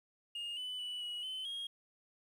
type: tone with pitch steps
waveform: sine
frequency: 2840 / 3001 / 2961 / 2916 / 3051 / 3263 Hz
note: F7 / F#7 / F#7 / F#7 / G7 / G#7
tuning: +28 / +24 / +1 / -26 / -48 / -31 cents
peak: -36 dBFS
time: 0.35-1.67 s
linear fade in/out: 5 ms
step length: 220 ms
effects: tanh soft clip ceiling -38 dBFS + 11-bit